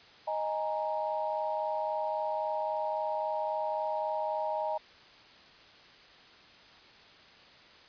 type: chord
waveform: sine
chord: D# suspended fourth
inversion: none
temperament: just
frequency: 622.3 / 829.7 / 933.4 Hz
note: D#5 / G#5 / A#5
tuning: 0 / -2 / +2 cents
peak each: -33 / -35 / -35 dBFS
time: 0.27-4.78 s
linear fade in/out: 10 ms
effects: white hiss -55 dBFS RMS until 7.88 s + resampled to 11025 Hz